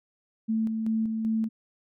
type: tone with tremolo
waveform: sine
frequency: 221.8 Hz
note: A3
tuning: 14 cents sharp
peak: -23 dBFS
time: 0.48-1.49 s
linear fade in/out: 20 ms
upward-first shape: square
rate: 2.6 Hz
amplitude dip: 35%
effects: none